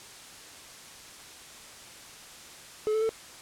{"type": "tone with pitch steps", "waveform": "triangle", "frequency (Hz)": [429, 437.5, 446.2], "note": ["A4", "A4", "A4"], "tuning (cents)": [-44, -10, 24], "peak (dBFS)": -22, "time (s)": [2.87, 3.092], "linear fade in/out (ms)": 0, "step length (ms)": 74, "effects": ["white hiss -47 dBFS RMS until 3.41 s", "low-pass 9000 Hz 12 dB/octave"]}